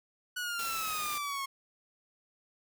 sawtooth exponential sweep, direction down, 1480 to 1083 Hz, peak -30 dBFS, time 0.36-1.46 s, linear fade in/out 10 ms
white noise, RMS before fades -40 dBFS, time 0.59-1.18 s, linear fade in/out 2 ms
effects none

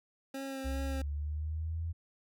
25% pulse tone with vibrato, 269.2 Hz, C4, 49 cents sharp, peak -34 dBFS, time 0.34-1.02 s, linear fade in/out 5 ms, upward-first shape sine, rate 2.6 Hz, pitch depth 17 cents each way
sine linear sweep, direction up, 65.9 to 84 Hz, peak -33 dBFS, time 0.64-1.93 s, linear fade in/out 20 ms
effects none

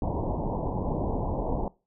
pink low-pass noise, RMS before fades -29 dBFS, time 0.02-1.68 s, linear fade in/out 2 ms, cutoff 1000 Hz, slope 96 dB/octave, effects noise-tail reverb RT60 0.3 s tail -22 dB re dry

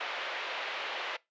white band-pass noise, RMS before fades -37 dBFS, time 0-1.17 s, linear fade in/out 10 ms, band 440 to 3100 Hz, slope 24 dB/octave, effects noise-tail reverb RT60 0.2 s tail -21 dB re dry + resampled to 16000 Hz

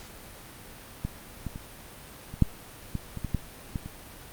clicks, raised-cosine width 5 ms, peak -17 / -19 / -25 / -25 / -6 / -17 / -23 / -18 / -13 / -17 / -25 dBFS, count 11, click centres 1.05 / 1.467 / 1.559 / 2.34 / 2.423 / 2.953 / 3.173 / 3.247 / 3.347 / 3.758 / 3.86 s, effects pink hiss -46 dBFS RMS until 4.32 s + Opus 48 kbps

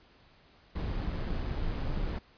brown noise with amplitude modulation, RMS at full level -31 dBFS, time 0.75-2.19 s, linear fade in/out 10 ms, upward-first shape sine, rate 148 Hz, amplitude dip 35%, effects pink hiss -61 dBFS RMS until 2.37 s + resampled to 11025 Hz

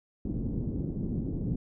white low-pass noise, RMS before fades -32 dBFS, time 0.25-1.56 s, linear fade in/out 5 ms, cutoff 280 Hz, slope 24 dB/octave, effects none

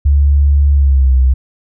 sine tone with pitch glide, 71.2 to 64.54 Hz, C#2 to C2, +47 to -23 cents, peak -6 dBFS, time 0.05-1.34 s, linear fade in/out 10 ms, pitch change -170 cents, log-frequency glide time 0.73-1.14 s, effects none

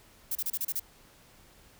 violet noise bursts, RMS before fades -31 dBFS, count 7, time 0.31-0.797 s, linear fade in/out 5 ms, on 43 ms, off 31 ms, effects pink hiss -58 dBFS RMS until 1.79 s

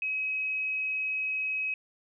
sine tone, 2547 Hz, D#7, 40 cents sharp, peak -28 dBFS, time 0.02-1.74 s, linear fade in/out 2 ms, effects none

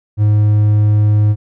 triangle tone, 105.2 Hz, G#2, 23 cents sharp, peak -6 dBFS, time 0.17-1.36 s, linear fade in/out 50 ms, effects none

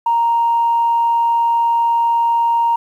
sine tone, 932 Hz, A#5, 1 cent flat, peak -11 dBFS, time 0.06-2.76 s, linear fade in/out 5 ms, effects tanh soft clip ceiling -7 dBFS + 8-bit

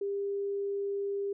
sine tone, 399.8 Hz, G4, 34 cents sharp, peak -30 dBFS, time 0.01-1.33 s, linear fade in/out 5 ms, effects none

